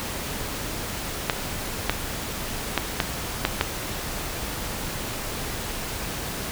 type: clicks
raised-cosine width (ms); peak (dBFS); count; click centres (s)
0.3; -3; 6; 1.298 / 1.896 / 2.777 / 3.002 / 3.451 / 3.611
effects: pink hiss -31 dBFS RMS until 6.51 s